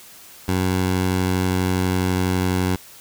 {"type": "tone with pitch glide", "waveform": "15% pulse", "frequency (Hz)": [92.5, 91.91], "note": ["F#2", "F#2"], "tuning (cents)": [0, -11], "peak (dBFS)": -12, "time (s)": [0.48, 2.76], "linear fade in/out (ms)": 5, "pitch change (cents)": -11, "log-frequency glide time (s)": [0.79, 2.55], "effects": ["white hiss -44 dBFS RMS until 3 s"]}